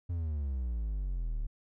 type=exponential sweep; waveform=triangle; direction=down; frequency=89 to 35.73 Hz; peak=-29 dBFS; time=0.09-1.47 s; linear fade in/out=10 ms; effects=none